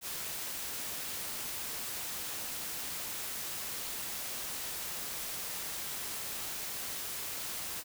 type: noise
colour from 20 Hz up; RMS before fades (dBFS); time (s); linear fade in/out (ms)
white; -39; 0.01-7.84; 50
effects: none